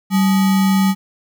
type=tone with sample-and-hold; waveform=sine; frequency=192.7 Hz; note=G3; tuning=29 cents flat; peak=-11 dBFS; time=0.1-0.95 s; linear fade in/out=50 ms; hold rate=1050 Hz; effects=none